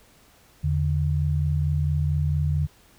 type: tone pair together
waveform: sine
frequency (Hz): 82.41 / 146.83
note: E2 / D3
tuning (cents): 0 / 0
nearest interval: minor seventh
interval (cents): 1000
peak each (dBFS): -23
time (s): 0.63-2.67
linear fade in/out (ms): 20
effects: pink hiss -56 dBFS RMS until 2.98 s